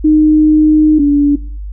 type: tone pair in turn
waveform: sine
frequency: 307.2 / 288 Hz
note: D#4 / D4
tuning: -22 / -34 cents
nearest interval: minor second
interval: 112 cents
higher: first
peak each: -5 / -6 dBFS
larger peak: first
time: 0.04-0.99 / 0.99-1.36 s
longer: first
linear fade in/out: 10 ms
effects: noise-tail reverb RT60 0.5 s tail -20 dB re dry + added 50 Hz sine -21 dBFS peak until 1.72 s